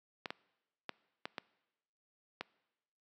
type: clicks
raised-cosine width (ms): 0.3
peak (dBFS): -22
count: 6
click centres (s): 0.258 / 0.305 / 0.893 / 1.255 / 1.382 / 2.41
effects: noise-tail reverb RT60 1.0 s tail -22 dB re dry + high-pass 200 Hz 12 dB/octave